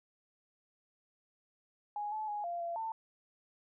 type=tone with pitch steps; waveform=sine; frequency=830 / 863 / 831 / 692 / 683 / 894 Hz; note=G#5 / A5 / G#5 / F5 / F5 / A5; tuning=-1 / -34 / +1 / -16 / -39 / +27 cents; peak=-35 dBFS; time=1.96-2.92 s; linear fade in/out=2 ms; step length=160 ms; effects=none